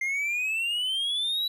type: exponential sweep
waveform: triangle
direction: up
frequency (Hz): 2093 to 3951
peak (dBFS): -24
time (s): 0.01-1.48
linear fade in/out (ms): 5
effects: none